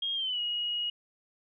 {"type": "tone with pitch glide", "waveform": "sine", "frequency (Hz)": [3247, 2893], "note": ["G#7", "F#7"], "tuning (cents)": [-40, -40], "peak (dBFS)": -29, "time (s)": [0.02, 0.9], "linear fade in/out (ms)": 5, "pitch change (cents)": -200, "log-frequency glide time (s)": [0.14, 0.4], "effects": []}